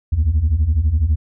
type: beating tone pair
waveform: sine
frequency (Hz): 69.9 / 81.9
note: C#2 / E2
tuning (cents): +15 / -11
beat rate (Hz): 12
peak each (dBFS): -16 / -13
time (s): 0.12-1.16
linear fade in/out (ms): 10
effects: tanh soft clip ceiling -10 dBFS